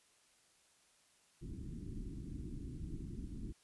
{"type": "low-pass noise", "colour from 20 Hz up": "pink", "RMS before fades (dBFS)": -45, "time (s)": [1.41, 3.53], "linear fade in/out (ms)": 20, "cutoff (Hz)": 340, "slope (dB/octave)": 48, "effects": ["white hiss -70 dBFS RMS until 3.63 s", "resampled to 24000 Hz"]}